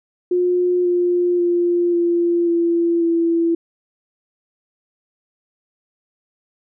sine tone with pitch steps, 357.9 / 353.2 / 348.5 / 343.9 / 339.4 / 334.9 Hz, F4 / F4 / F4 / F4 / F4 / E4, +42 / +20 / -4 / -27 / -49 / +27 cents, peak -14 dBFS, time 0.31-3.55 s, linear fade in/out 5 ms, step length 540 ms, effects none

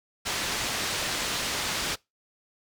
white low-pass noise, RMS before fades -30 dBFS, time 0.25-1.96 s, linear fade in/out 20 ms, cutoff 5400 Hz, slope 12 dB/octave, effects noise-tail reverb RT60 0.2 s tail -23 dB re dry

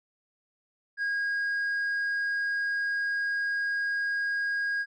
triangle tone with tanh clipping, 1635 Hz, G#6, 28 cents flat, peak -27 dBFS, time 0.97-4.86 s, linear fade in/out 50 ms, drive 7 dB, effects none

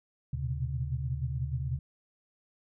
sine tone cluster, 76.3 / 120.2 / 126.7 / 136.6 Hz, D#2 / B2 / B2 / C#3, -33 / -46 / +45 / -25 cents, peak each -35 / -37 / -36 / -35 dBFS, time 0.33-1.79 s, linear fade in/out 5 ms, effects none

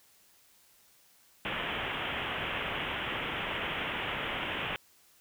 white low-pass noise, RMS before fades -35 dBFS, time 1.45-4.76 s, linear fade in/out 0 ms, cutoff 3300 Hz, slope 96 dB/octave, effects white hiss -63 dBFS RMS until 5.2 s

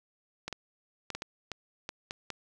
clicks, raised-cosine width 0.2 ms, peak -19 dBFS, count 9, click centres 0.48 / 0.527 / 1.103 / 1.15 / 1.221 / 1.517 / 1.891 / 2.109 / 2.303 s, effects none

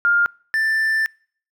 sine / triangle tone pair in turn, 1407 / 1772.7 Hz, F6 / A6, +12 / +12 cents, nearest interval major third, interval 400 cents, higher second, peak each -13 / -15 dBFS, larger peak first, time 0.05-0.26 / 0.54-1.06 s, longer second, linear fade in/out 0 ms, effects noise-tail reverb RT60 0.5 s tail -26 dB re dry

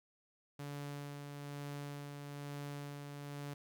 sawtooth tone with tremolo, 143.6 Hz, D3, 39 cents flat, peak -38 dBFS, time 0.59-3.54 s, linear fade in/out 5 ms, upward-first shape sine, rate 1.1 Hz, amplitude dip 35%, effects 13-bit

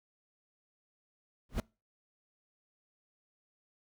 brown noise with exponential growth, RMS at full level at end -25 dBFS, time 1.49-1.6 s, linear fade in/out 2 ms, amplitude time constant 23 ms, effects noise-tail reverb RT60 0.3 s tail -25 dB re dry

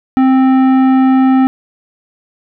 triangle tone with tanh clipping, 262.4 Hz, C4, 5 cents sharp, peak -8 dBFS, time 0.17-1.47 s, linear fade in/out 0 ms, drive 17 dB, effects none

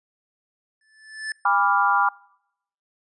square tone with exponential growth, 1748 Hz, A6, 12 cents flat, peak -25 dBFS, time 0.81-1.32 s, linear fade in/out 2 ms, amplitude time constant 110 ms
sine chord, G# diminished seventh, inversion none, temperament equal with one note detuned, 809.8 / 987.8 / 1174.7 / 1396.9 Hz, G#5 / B5 / D6 / F6, -44 / 0 / 0 / 0 cents, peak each -22 dBFS, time 1.45-2.09 s, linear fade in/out 5 ms
effects noise-tail reverb RT60 0.8 s tail -25 dB re dry + resampled to 24000 Hz

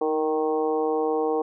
harmonic tone with a mistuned harmonic, 155.4 Hz, D#3, 2 cents flat, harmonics 2 / 3 / 4 / 5 / 6 / 7, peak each -29 / -23 / -36 / -29 / -36 / -36 dBFS, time 0.01-1.42 s, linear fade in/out 5 ms, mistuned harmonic 2, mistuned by +26 cents, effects none

